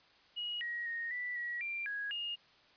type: tone with pitch steps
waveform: sine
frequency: 2897 / 1898 / 1860 / 1969 / 1920 / 2371 / 1656 / 2844 Hz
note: F#7 / A#6 / A#6 / B6 / B6 / D7 / G#6 / F7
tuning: -37 / +31 / -4 / -6 / -49 / +16 / -5 / +31 cents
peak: -36 dBFS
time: 0.36-2.36 s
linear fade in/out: 20 ms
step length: 250 ms
effects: white hiss -64 dBFS RMS until 2.76 s + resampled to 11025 Hz